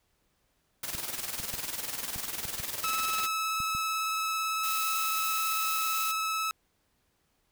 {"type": "noise with tremolo", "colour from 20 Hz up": "white", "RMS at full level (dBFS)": -34, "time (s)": [0.83, 3.27], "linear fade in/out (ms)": 5, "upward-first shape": "square", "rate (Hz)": 20, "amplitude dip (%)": 55}
{"type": "clicks", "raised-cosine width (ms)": 5, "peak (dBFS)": -30, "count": 8, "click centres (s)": [0.95, 1.4, 1.539, 2.161, 2.453, 2.601, 3.603, 3.75]}
{"type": "tone with vibrato", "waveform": "sawtooth", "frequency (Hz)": 1300, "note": "E6", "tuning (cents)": -24, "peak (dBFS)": -25, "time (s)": [2.84, 6.51], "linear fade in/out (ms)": 0, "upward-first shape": "sine", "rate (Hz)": 18, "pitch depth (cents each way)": 12}
{"type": "noise", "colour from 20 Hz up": "blue", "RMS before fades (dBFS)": -35, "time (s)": [4.63, 6.12], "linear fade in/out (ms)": 10}
{"effects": ["pink hiss -73 dBFS RMS until 7.51 s"]}